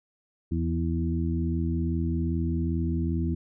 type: harmonic tone with a mistuned harmonic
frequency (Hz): 82.41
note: E2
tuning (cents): 0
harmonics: 1 / 2 / 3 / 4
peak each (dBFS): -27 / -30 / -32 / -33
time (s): 0.51-3.35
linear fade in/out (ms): 10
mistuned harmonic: 2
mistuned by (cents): +28
effects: none